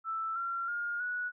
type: tone with pitch steps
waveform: sine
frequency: 1323 / 1369.7 / 1418 / 1468 Hz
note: E6 / F6 / F6 / F#6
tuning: +6 / -34 / +26 / -14 cents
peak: -32 dBFS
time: 0.04-1.32 s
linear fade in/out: 50 ms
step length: 320 ms
effects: none